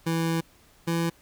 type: tone pair in turn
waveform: 25% pulse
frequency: 164.81 / 167.4 Hz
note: E3 / E3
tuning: 0 / +27 cents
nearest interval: unison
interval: 27 cents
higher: second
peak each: -20 dBFS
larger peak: neither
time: 0.06-0.41 / 0.87-1.1 s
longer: first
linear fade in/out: 10 ms
effects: pink hiss -58 dBFS RMS until 1.21 s